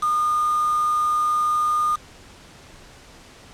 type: tone with quantisation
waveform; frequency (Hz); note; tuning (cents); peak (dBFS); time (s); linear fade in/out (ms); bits
sine; 1219; D#6; -36; -18; 0.02-1.96; 10; 5
effects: pink hiss -46 dBFS RMS until 3.53 s + low-pass 8000 Hz 12 dB/octave